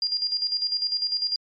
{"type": "tone with tremolo", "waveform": "sine", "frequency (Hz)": 4800, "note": "D8", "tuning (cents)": 37, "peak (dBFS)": -21, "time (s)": [0.02, 1.36], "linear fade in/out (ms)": 2, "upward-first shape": "square", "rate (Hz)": 10, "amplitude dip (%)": 60, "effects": ["MP3 48 kbps"]}